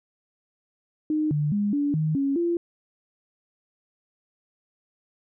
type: tone with pitch steps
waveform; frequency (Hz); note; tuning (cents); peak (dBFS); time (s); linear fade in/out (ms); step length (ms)
sine; 307.1 / 148.4 / 205 / 287.7 / 155.7 / 276.6 / 342.8; D#4 / D3 / G#3 / D4 / D#3 / C#4 / F4; -23 / +18 / -22 / -36 / +2 / -4 / -32; -21; 1.1-2.57; 2; 210
effects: none